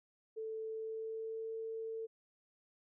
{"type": "tone with pitch glide", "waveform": "sine", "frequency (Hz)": [441.5, 447.7], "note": ["A4", "A4"], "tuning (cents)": [6, 30], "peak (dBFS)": -39, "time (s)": [0.36, 2.07], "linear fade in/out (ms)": 20, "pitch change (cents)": 24, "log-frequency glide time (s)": [0.68, 1.56], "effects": []}